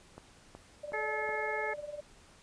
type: click train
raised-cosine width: 1 ms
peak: -32 dBFS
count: 4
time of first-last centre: 0.18-1.291 s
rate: 2.7 Hz
type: tone with tremolo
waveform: sine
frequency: 591 Hz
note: D5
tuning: 11 cents sharp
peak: -36 dBFS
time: 0.83-2.01 s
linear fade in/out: 10 ms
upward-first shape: sine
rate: 20 Hz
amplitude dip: 75%
type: harmonic tone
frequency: 431 Hz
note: A4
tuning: 36 cents flat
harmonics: 1 / 2 / 3 / 4 / 5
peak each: -38 / -38 / -44 / -38 / -38 dBFS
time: 0.93-1.74 s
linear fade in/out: 10 ms
effects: pink hiss -59 dBFS RMS until 2.42 s + resampled to 22050 Hz